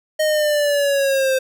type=linear sweep; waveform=square; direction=down; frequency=622.3 to 521 Hz; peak=-16 dBFS; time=0.19-1.39 s; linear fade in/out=10 ms; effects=none